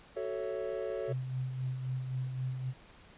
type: chord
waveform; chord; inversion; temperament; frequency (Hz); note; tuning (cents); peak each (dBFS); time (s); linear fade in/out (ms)
triangle; F# minor seventh; none; equal with one note detuned; 373.9 / 440 / 554.4 / 659.3; F#4 / A4 / C#5 / E5; +18 / 0 / 0 / 0; -38 / -36 / -36 / -42; 0.16-1.13; 10
type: tone with tremolo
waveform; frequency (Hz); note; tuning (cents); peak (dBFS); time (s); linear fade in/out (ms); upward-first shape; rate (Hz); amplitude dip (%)
sine; 129; C3; -24; -31; 1.07-2.74; 50; sine; 3.8; 45
effects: pink hiss -57 dBFS RMS until 3.17 s + resampled to 8000 Hz